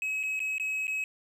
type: tone with dropouts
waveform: triangle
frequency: 2558 Hz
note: D#7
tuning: 47 cents sharp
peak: -27 dBFS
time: 0.02-1.04 s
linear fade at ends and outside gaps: 1 ms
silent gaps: 0.231-0.235 / 0.393-0.402 / 0.582-0.598 / 0.87-0.879 s
effects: none